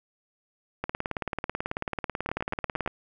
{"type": "two click trains", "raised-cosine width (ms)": 0.5, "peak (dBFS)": [-14, -15], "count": [38, 6], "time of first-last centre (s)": [[0.84, 2.862], [2.29, 2.876]], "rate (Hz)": [18.3, 8.53], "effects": []}